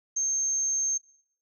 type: tone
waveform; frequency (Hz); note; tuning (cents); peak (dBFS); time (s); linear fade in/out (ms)
sine; 6370; G8; +27; -24; 0.16-0.98; 10
effects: noise-tail reverb RT60 0.7 s tail -23 dB re dry